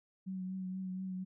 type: tone with vibrato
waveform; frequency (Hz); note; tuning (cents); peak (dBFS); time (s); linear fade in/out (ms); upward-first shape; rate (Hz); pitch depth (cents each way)
sine; 187; F#3; +19; -37; 0.26-1.25; 20; triangle; 4.2; 29
effects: none